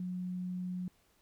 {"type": "tone", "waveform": "sine", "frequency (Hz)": 181.3, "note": "F#3", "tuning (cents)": -35, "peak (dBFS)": -35, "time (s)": [0, 0.88], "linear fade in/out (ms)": 2, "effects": ["pink hiss -70 dBFS RMS until 1.21 s"]}